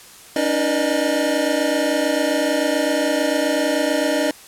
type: tone cluster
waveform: square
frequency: 283 / 311.7 / 484.3 / 590 / 617 Hz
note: C#4 / D#4 / B4 / D5 / D#5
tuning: +36 / +3 / -34 / +8 / -15 cents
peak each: -24 / -25 / -28 / -25 / -23 dBFS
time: 0.36-4.31 s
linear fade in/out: 2 ms
effects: white hiss -43 dBFS RMS until 4.47 s + low-pass 12000 Hz 12 dB/octave